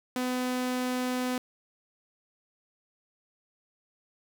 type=tone; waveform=sawtooth; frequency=251.8 Hz; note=B3; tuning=34 cents sharp; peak=-24 dBFS; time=0.16-1.38 s; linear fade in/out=2 ms; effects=10-bit